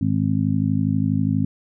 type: harmonic tone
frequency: 52.3 Hz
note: G#1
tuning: 13 cents sharp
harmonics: 2 / 3 / 4 / 5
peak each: -23 / -23 / -23 / -23 dBFS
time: 0.01-1.45 s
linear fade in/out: 5 ms
effects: none